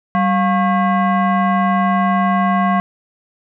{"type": "tone with frequency modulation", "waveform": "sine", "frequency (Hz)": 193.6, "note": "G3", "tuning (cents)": -21, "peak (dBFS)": -12, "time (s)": [0.15, 2.8], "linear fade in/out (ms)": 0, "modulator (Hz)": 900, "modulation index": 1.2, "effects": []}